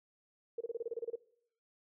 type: tone bursts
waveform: sine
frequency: 462.9 Hz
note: A#4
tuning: 12 cents flat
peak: -34 dBFS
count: 11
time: 0.58-1.157 s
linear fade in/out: 5 ms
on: 27 ms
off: 28 ms
effects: noise-tail reverb RT60 0.7 s tail -22 dB re dry